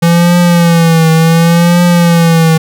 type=tone with vibrato; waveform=square; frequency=168.1 Hz; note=E3; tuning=34 cents sharp; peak=-5 dBFS; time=0.02-2.58 s; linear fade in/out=10 ms; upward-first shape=triangle; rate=0.69 Hz; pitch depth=79 cents each way; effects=none